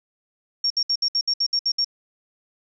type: tone bursts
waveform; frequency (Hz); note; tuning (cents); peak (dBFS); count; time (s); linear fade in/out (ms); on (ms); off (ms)
sine; 5530; F8; -18; -18; 10; 0.64-1.846; 5; 63; 64
effects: none